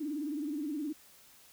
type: tone with vibrato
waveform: sine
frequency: 296.7 Hz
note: D4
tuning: 18 cents sharp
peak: -33 dBFS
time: 0-0.93 s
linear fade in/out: 10 ms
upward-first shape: sine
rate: 19 Hz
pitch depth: 120 cents each way
effects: white hiss -59 dBFS RMS until 1.52 s